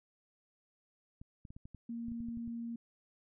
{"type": "clicks", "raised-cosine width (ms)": 5, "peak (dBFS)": -37, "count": 12, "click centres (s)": [1.215, 1.452, 1.505, 1.565, 1.655, 1.747, 2.084, 2.118, 2.205, 2.286, 2.373, 2.477]}
{"type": "tone", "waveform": "sine", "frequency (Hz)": 233.1, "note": "A#3", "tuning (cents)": 0, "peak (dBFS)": -38, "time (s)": [1.89, 2.76], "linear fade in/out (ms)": 5}
{"effects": []}